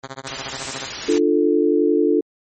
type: tone with tremolo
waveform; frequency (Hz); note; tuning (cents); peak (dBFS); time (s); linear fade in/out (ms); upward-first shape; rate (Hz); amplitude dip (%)
5% pulse; 134.2; C3; +44; -17; 0.03-0.88; 10; sine; 14; 100
type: noise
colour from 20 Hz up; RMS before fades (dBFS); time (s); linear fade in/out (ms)
white; -27; 0.27-1.18; 0
type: chord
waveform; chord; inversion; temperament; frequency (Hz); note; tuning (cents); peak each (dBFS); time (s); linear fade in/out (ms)
sine; D minor; none; equal with one note detuned; 297.8 / 349.2 / 440; D4 / F4 / A4; +24 / 0 / 0; -18; 1.08-2.21; 10
effects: MP3 32 kbps